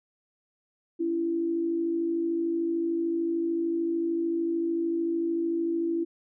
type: tone pair together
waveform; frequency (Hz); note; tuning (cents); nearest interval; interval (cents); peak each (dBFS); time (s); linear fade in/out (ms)
sine; 282.1 / 335.5; C#4 / E4; +30 / +31; minor third; 301; -35 / -25; 0.99-6.05; 20
effects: none